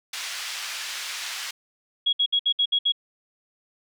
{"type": "band-pass noise", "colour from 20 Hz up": "white", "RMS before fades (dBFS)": -33, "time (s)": [0.13, 1.51], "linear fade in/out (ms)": 5, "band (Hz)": [1400, 4900], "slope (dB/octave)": 12}
{"type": "tone bursts", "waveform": "sine", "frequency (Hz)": 3320, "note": "G#7", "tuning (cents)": -1, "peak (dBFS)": -18, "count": 7, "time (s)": [2.06, 2.922], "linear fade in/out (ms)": 10, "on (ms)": 70, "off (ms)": 62}
{"effects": []}